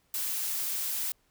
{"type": "noise", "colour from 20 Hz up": "blue", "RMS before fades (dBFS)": -32, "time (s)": [0.14, 1.12], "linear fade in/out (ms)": 2, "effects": ["pink hiss -70 dBFS RMS until 1.3 s"]}